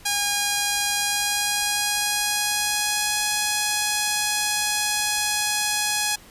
5% pulse tone with pitch glide, 817 to 837.5 Hz, G#5 to G#5, -29 to +14 cents, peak -9 dBFS, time 0.05-6.16 s, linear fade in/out 10 ms, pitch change +43 cents, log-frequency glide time 0.94-3.21 s, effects pink hiss -48 dBFS RMS until 6.3 s + resampled to 32000 Hz

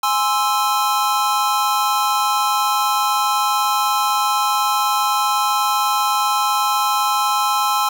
square chord, Ab augmented, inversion none, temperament equal, 830.6 / 1046.5 / 1318.5 Hz, Ab5 / C6 / E6, 0 / 0 / 0 cents, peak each -21 dBFS, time 0.03-7.89 s, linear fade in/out 5 ms, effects none

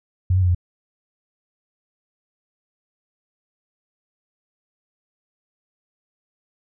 sine tone with pitch steps, 91.4 / 93.9 / 90.2 / 88.1 Hz, F#2 / F#2 / F#2 / F2, -21 / +26 / -44 / +16 cents, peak -14 dBFS, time 0.3-0.548 s, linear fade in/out 5 ms, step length 62 ms, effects none

